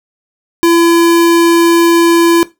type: tone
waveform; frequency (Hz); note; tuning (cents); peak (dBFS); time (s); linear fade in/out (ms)
square; 337.7; E4; +42; -6; 0.63-2.43; 0
effects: noise-tail reverb RT60 0.2 s tail -17 dB re dry